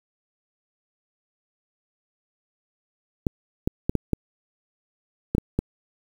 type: clicks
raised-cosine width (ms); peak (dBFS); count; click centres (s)
3; -8; 8; 3.268 / 3.675 / 3.895 / 3.953 / 4.133 / 5.35 / 5.382 / 5.59
effects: 7-bit